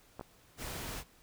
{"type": "clicks", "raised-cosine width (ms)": 1, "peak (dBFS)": -28, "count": 2, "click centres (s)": [0.195, 0.211]}
{"type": "noise", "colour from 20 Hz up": "pink", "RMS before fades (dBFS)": -41, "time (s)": [0.57, 1.04], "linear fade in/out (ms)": 50}
{"effects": ["pink hiss -63 dBFS RMS until 1.22 s"]}